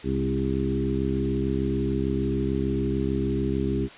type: harmonic tone with a mistuned harmonic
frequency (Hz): 66.7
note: C2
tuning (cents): +34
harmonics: 1 / 2 / 3 / 4 / 5 / 6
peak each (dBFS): -30 / -30 / -30 / -30 / -30 / -30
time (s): 0.03-3.89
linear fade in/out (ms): 50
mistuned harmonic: 3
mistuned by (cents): +17
effects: white hiss -45 dBFS RMS until 3.97 s + resampled to 8000 Hz